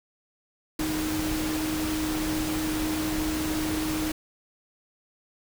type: tone in noise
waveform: sine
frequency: 311.1 Hz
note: D#4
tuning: in tune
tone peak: -27 dBFS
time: 0.79-4.12 s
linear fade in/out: 5 ms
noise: pink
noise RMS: -32 dBFS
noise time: 0.79-4.12 s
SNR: +2 dB
effects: none